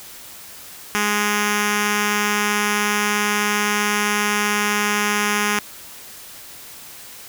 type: tone with notch filter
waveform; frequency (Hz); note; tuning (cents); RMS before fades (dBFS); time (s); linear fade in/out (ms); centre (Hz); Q
5% pulse; 207.7; G#3; 0; -20; 0.95-5.59; 0; 600; 1.5
effects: white hiss -39 dBFS RMS until 7.28 s